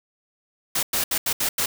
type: noise bursts at uneven times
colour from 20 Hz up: white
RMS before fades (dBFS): -23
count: 6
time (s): 0.75-0.83 / 0.93-1.04 / 1.11-1.18 / 1.26-1.33 / 1.4-1.49 / 1.58-1.66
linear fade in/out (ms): 5
effects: none